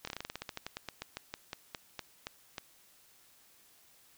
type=slowing click train; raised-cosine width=0.2 ms; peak=-21 dBFS; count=23; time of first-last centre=0.05-2.582 s; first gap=24 ms; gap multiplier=1.13; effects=white hiss -63 dBFS RMS until 4.17 s